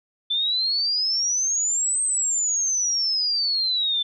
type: exponential two-way sweep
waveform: sine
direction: up then down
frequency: 3509 to 8372 to 3509 Hz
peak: -20 dBFS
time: 0.3-4.03 s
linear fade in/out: 10 ms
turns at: 2.02 s
effects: none